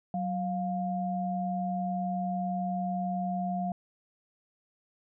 sine tone pair together, 186.5 / 704.6 Hz, F#3 / F5, +14 / +15 cents, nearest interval octave + major seventh, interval 2301 cents, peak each -31 / -32 dBFS, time 0.14-3.72 s, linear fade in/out 2 ms, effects none

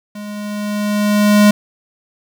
square tone with level ramp, 207.7 Hz, G#3, in tune, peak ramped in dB -28 to -6 dBFS, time 0.15-1.51 s, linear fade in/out 5 ms, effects 8-bit

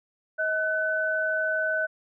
sine tone pair together, 633.2 / 1506 Hz, D#5 / F#6, +30 / +30 cents, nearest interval octave + minor third, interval 1500 cents, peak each -28 / -25 dBFS, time 0.38-1.87 s, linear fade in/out 20 ms, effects none

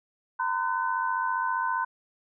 sine tone cluster, 924 / 1019 / 1506 Hz, A#5 / C6 / F#6, -16 / -46 / +30 cents, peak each -30 / -28 / -31 dBFS, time 0.39-1.85 s, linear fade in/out 10 ms, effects none

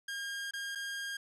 sawtooth tone with dropouts, 1616 Hz, G#6, 48 cents flat, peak -33 dBFS, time 0.08-1.17 s, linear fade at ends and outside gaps 5 ms, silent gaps 0.51-0.535 / 0.751-0.755 s, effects low-pass 10000 Hz 12 dB/octave + 12-bit

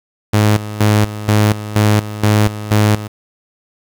sawtooth tone with tremolo, 105.7 Hz, G#2, 31 cents sharp, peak -5 dBFS, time 0.33-3.08 s, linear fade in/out 10 ms, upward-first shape square, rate 2.1 Hz, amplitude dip 80%, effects 7-bit

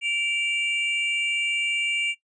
triangle tone pair together, 2329 / 2794 Hz, D7 / F7, -15 / 0 cents, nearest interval minor third, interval 315 cents, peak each -24 dBFS, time 0.01-2.15 s, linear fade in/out 50 ms, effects noise-tail reverb RT60 0.1 s tail -18 dB re dry + resampled to 22050 Hz

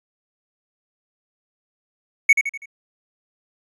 triangle tone with echo, 2220 Hz, C#7, 2 cents sharp, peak -6 dBFS, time 2.29-2.33 s, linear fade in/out 5 ms, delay 82 ms, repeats 4, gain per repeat -7 dB, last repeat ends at 2.658 s, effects resampled to 32000 Hz

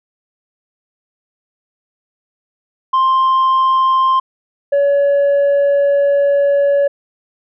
sine tone pair in turn, 1051 / 565.2 Hz, C6 / C#5, +7 / +34 cents, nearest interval major seventh, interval 1073 cents, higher first, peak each -7 dBFS, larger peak neither, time 2.93-4.2 / 4.72-6.88 s, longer second, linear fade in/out 10 ms, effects tanh soft clip ceiling -9 dBFS

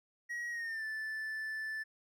triangle tone with pitch glide, 1903 to 1755.2 Hz, A#6 to A6, +35 to -5 cents, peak -35 dBFS, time 0.29-1.84 s, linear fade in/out 20 ms, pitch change -140 cents, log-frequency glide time 0.5-0.85 s, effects none

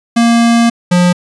square tone pair in turn, 233.3 / 177.68 Hz, A#3 / F3, +2 / +30 cents, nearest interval perfect fourth, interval 472 cents, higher first, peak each -7 dBFS, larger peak neither, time 0.16-0.7 / 0.91-1.13 s, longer first, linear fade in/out 10 ms, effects resampled to 22050 Hz

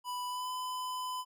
square tone with pitch glide, 990 to 1008.5 Hz, B5 to B5, +4 to +36 cents, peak -36 dBFS, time 0.04-1.25 s, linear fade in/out 50 ms, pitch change +32 cents, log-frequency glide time 0.27-0.5 s, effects none

